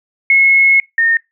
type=tone pair in turn; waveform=sine; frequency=2177 / 1830.6 Hz; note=C#7 / A#6; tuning=-32 / -32 cents; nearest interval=minor third; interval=300 cents; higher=first; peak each=-6 / -9 dBFS; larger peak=first; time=0.3-0.8 / 0.98-1.17 s; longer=first; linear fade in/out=2 ms; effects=noise-tail reverb RT60 0.2 s tail -23 dB re dry